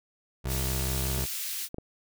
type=tone; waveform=25% pulse; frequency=65.3 Hz; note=C2; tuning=3 cents flat; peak=-25 dBFS; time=0.44-1.26 s; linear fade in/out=20 ms
type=high-pass noise; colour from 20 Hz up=white; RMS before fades=-34 dBFS; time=0.47-1.69 s; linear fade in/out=50 ms; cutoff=2300 Hz; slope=12 dB/octave
type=clicks; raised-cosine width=2 ms; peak=-23 dBFS; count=3; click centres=1.186 / 1.744 / 1.784 s
effects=none